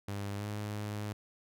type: tone with pitch glide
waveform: sawtooth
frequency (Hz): 100.7 to 104.55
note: G2 to G#2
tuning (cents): +47 to +12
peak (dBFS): -32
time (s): 0.08-1.13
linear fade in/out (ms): 5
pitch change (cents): +65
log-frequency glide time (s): 0.36-0.45
effects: none